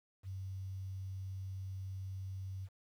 sine tone with quantisation, 95.3 Hz, G2, 48 cents flat, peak -40 dBFS, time 0.23-2.69 s, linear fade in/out 50 ms, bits 11, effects none

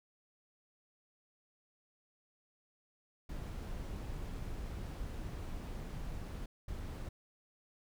brown noise bursts at uneven times, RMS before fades -42 dBFS, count 2, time 3.29-6.46 / 6.68-7.09 s, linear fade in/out 5 ms, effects none

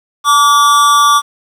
square tone with amplitude modulation, 1157 Hz, D6, 26 cents flat, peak -4 dBFS, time 0.24-1.22 s, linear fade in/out 50 ms, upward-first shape sine, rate 266 Hz, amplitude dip 60%, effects low-pass 12000 Hz 12 dB/octave + 7-bit

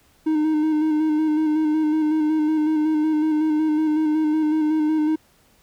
triangle tone with vibrato, 308.9 Hz, D#4, 12 cents flat, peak -15 dBFS, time 0.26-5.16 s, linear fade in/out 10 ms, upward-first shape square, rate 5.4 Hz, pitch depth 26 cents each way, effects pink hiss -58 dBFS RMS until 5.62 s

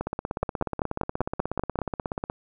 two click trains, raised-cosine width 1 ms, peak -14 / -10 dBFS, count 39 / 8, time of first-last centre 0.01-2.299 / 0.43-1.789 s, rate 16.6 / 5.15 Hz, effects none

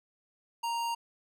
sine tone with hard clipping, 932.3 Hz, A#5, in tune, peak -32 dBFS, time 0.63-0.95 s, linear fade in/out 10 ms, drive 18 dB, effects none

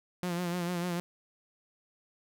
sawtooth tone with vibrato, 175.6 Hz, F3, 10 cents sharp, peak -27 dBFS, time 0.23-1 s, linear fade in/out 0 ms, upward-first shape sine, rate 6.7 Hz, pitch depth 49 cents each way, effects none

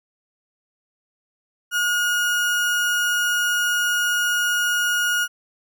35% pulse tone, 1439 Hz, F#6, 49 cents flat, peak -17 dBFS, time 1.71-5.28 s, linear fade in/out 50 ms, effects none

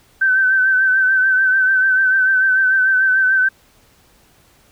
sine tone with vibrato, 1537 Hz, G6, 35 cents flat, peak -11 dBFS, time 0.21-3.49 s, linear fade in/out 10 ms, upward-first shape triangle, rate 6.8 Hz, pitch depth 45 cents each way, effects pink hiss -53 dBFS RMS until 4.71 s

